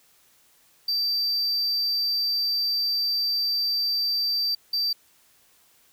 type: tone bursts at uneven times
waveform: triangle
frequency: 4666 Hz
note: D8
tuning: 12 cents flat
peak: -21 dBFS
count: 2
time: 0.88-4.55 / 4.73-4.93 s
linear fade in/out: 5 ms
effects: white hiss -60 dBFS RMS until 5.92 s